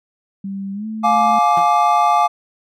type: tone with pitch glide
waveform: sine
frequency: 196 to 218.7 Hz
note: G3 to A3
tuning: 0 to -10 cents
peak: -23 dBFS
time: 0.44-1.39 s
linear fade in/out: 5 ms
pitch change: +190 cents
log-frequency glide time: 0.73-0.86 s
type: chord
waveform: triangle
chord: D diminished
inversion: first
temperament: just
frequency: 704.8 / 845.8 / 1174.7 Hz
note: F5 / Ab5 / D6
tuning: +16 / +31 / 0 cents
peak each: -14 dBFS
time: 1.03-2.28 s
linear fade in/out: 20 ms
type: tone with exponential decay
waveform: 30% pulse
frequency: 170.3 Hz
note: F3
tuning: 43 cents flat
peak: -23 dBFS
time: 1.57-1.72 s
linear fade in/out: 2 ms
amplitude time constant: 31 ms
effects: none